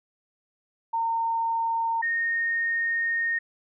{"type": "tone pair in turn", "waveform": "sine", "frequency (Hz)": [914, 1847.1], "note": ["A#5", "A#6"], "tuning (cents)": [-34, -16], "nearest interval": "octave", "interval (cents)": 1218, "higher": "second", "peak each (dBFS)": -23, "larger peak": "neither", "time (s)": [[0.93, 2.02], [2.02, 3.39]], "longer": "second", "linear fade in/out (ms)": 10, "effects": []}